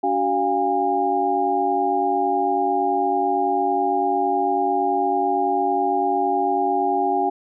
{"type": "tone cluster", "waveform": "sine", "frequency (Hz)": [285, 377.5, 704, 813], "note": ["C#4", "F#4", "F5", "G#5"], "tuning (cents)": [48, 35, 14, -37], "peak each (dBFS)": [-27, -24, -23, -21], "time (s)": [0.03, 7.3], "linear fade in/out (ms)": 10, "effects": []}